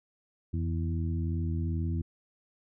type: harmonic tone with a mistuned harmonic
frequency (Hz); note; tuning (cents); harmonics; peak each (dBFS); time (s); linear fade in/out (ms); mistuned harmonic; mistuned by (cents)
82.41; E2; 0; 1 / 2 / 3 / 4; -29 / -35 / -39 / -41; 0.53-2.02; 10; 1; +81
effects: none